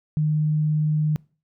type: tone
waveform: sine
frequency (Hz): 152.9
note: D#3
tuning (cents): -30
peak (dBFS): -18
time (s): 0.17-1.16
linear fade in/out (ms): 0
effects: noise-tail reverb RT60 0.4 s tail -25 dB re dry